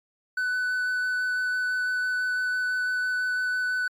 triangle tone with vibrato, 1497 Hz, F#6, 20 cents sharp, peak -22 dBFS, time 0.37-3.88 s, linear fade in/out 5 ms, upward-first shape sine, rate 6 Hz, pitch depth 8 cents each way, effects MP3 96 kbps

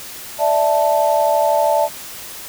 sine chord, D suspended second, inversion none, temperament equal, 587.3 / 659.3 / 880 Hz, D5 / E5 / A5, 0 / 0 / 0 cents, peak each -17 dBFS, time 0.38-1.89 s, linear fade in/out 50 ms, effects white hiss -33 dBFS RMS until 2.48 s

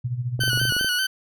sine tone with tremolo, 122.7 Hz, B2, 11 cents flat, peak -21 dBFS, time 0.04-0.71 s, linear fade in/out 10 ms, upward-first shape sine, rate 14 Hz, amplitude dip 70%
clicks, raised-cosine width 2 ms, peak -19 dBFS, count 11, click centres 0.393 / 0.437 / 0.479 / 0.532 / 0.575 / 0.615 / 0.653 / 0.723 / 0.766 / 0.811 / 0.846 s
20% pulse tone with vibrato, 1500 Hz, F#6, 23 cents sharp, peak -16 dBFS, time 0.4-1.07 s, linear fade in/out 10 ms, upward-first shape square, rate 5.1 Hz, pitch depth 40 cents each way
effects none

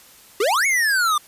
square exponential two-way sweep, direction up then down, 373.9 to 2251 to 1171 Hz, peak -17 dBFS, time 0.4-1.18 s, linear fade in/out 5 ms, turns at 0.66 s, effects white hiss -48 dBFS RMS until 1.27 s + resampled to 32000 Hz

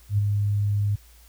sine tone with ADSR envelope, 102.5 Hz, G#2, 22 cents flat, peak -16 dBFS, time 0.09-0.96 s, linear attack 93 ms, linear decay 13 ms, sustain -4 dB, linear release 12 ms, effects added 57 Hz sine -50 dBFS peak until 1.28 s + white hiss -56 dBFS RMS until 1.28 s

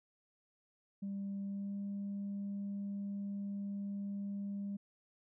sine tone with pitch glide, 198 to 200.3 Hz, G3 to G3, +18 to +38 cents, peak -36 dBFS, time 1.02-4.77 s, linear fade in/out 10 ms, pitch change +20 cents, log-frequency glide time 1.44-1.77 s, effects tanh soft clip ceiling -35 dBFS

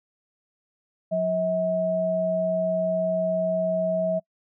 sine tone pair together, 180.44 / 643 Hz, F#3 / E5, -43 / -43 cents, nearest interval octave + minor seventh, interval 2200 cents, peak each -29 / -22 dBFS, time 1.11-4.2 s, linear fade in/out 20 ms, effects noise-tail reverb RT60 0.1 s tail -26 dB re dry

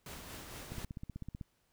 pink noise with tremolo, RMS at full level -46 dBFS, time 0.06-0.85 s, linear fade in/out 2 ms, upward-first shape triangle, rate 4.4 Hz, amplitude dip 40%
click train, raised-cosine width 5 ms, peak -30 dBFS, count 12, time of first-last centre 0.72-1.412 s, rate 15.9 Hz
effects pink hiss -75 dBFS RMS until 1.72 s

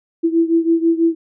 sine beating tone pair, 329.6 / 335.7 Hz, E4 / E4, 0 / +32 cents, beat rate 6.1 Hz, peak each -14 / -17 dBFS, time 0.23-1.15 s, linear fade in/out 20 ms, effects none

